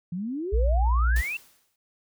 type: exponential sweep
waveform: sine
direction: up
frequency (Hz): 165.7 to 2765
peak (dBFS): -28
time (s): 0.12-1.37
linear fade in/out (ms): 5
type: tone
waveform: sine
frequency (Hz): 59.2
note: A#1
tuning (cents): +27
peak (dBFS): -19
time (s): 0.52-1.22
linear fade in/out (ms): 20
type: noise with exponential decay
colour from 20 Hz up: white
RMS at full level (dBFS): -36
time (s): 1.16-1.76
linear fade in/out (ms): 2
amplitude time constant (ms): 130
effects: none